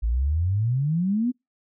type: exponential sweep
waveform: sine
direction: up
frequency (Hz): 52.6 to 256.9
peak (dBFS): -20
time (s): 0.02-1.32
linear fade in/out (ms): 20
effects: noise-tail reverb RT60 0.2 s tail -25 dB re dry